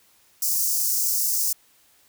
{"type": "high-pass noise", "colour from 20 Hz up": "white", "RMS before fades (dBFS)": -23, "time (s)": [0.42, 1.53], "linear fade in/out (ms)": 5, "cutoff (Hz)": 5100, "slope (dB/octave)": 48, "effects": ["white hiss -59 dBFS RMS until 2.08 s"]}